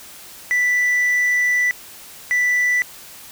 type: tone pair in turn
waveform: sine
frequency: 1975.5 / 1975.5 Hz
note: B6 / B6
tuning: 0 / 0 cents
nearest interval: unison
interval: 0 cents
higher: neither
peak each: -12 dBFS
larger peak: neither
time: 0.51-1.71 / 2.31-2.82 s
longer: first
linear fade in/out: 0 ms
effects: tanh soft clip ceiling -14 dBFS + white hiss -40 dBFS RMS until 3.31 s